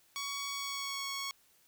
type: tone with pitch glide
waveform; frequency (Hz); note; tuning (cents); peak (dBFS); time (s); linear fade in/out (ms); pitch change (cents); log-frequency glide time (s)
10% pulse; 1122 to 1105.9; C#6 to C#6; +21 to -4; -28; 0.16-1.31; 0; -25; 0.5-1.07
effects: white hiss -67 dBFS RMS until 1.67 s